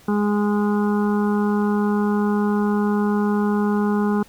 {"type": "harmonic tone", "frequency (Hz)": 206.9, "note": "G#3", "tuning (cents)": -6, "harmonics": [1, 2, 4, 5, 6, 7], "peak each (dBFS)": [-18, -24, -30, -32, -34, -35], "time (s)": [0.08, 4.23], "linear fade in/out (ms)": 5, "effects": ["pink hiss -50 dBFS RMS until 4.28 s"]}